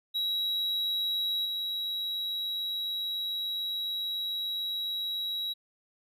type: tone with level steps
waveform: triangle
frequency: 3871 Hz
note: B7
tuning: 35 cents flat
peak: -26 / -29 dBFS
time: 0.14-5.54 s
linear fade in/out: 20 ms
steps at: 1.45 s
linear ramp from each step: 5 ms
effects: none